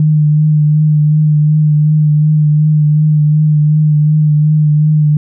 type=tone with vibrato; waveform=sine; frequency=151.8 Hz; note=D#3; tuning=42 cents flat; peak=-6 dBFS; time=0-5.17 s; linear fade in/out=2 ms; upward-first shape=triangle; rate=2.7 Hz; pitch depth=29 cents each way; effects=none